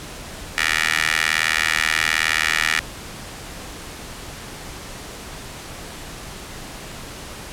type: tone with high-pass filter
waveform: 15% pulse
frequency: 78.8 Hz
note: D#2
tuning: 23 cents sharp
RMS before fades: -20 dBFS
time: 0.58-2.8 s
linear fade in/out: 0 ms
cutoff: 1900 Hz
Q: 2.7
effects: pink hiss -35 dBFS RMS until 7.52 s + low-pass 11000 Hz 12 dB/octave